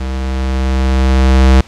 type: tone with level ramp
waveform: square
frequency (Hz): 65.41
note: C2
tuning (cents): 0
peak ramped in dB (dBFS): -18 to -4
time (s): 0-1.61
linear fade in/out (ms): 5
effects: pink hiss -38 dBFS RMS until 1.67 s + low-pass 6000 Hz 12 dB/octave